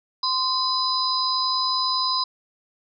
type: tone cluster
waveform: sine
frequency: 1037 / 4024 / 4975 Hz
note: C6 / B7 / D#8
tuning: -16 / +32 / -1 cents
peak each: -24 / -27 / -24 dBFS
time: 0.23-2.24 s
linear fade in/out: 5 ms
effects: none